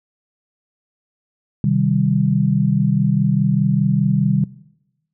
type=chord; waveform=sine; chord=C minor; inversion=none; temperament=equal; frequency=130.81 / 155.56 / 196 Hz; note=C3 / Eb3 / G3; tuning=0 / 0 / 0 cents; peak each=-18 dBFS; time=1.64-4.44 s; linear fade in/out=2 ms; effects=noise-tail reverb RT60 0.9 s tail -20 dB re dry